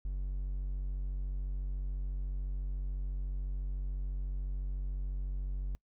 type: tone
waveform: triangle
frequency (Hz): 46.99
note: F#1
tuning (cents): +28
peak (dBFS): -31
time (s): 0.05-5.75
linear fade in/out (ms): 0
effects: noise-tail reverb RT60 0.1 s tail -25 dB re dry